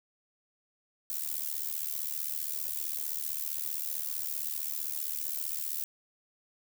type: noise with amplitude modulation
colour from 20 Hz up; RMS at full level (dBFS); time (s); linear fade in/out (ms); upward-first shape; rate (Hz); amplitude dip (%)
violet; -31; 1.1-5.84; 0; sine; 75.4; 90
effects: none